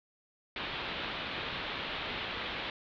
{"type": "low-pass noise", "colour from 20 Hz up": "white", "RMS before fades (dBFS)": -38, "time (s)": [0.56, 2.7], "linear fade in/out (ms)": 2, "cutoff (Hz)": 3800, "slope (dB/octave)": 48, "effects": []}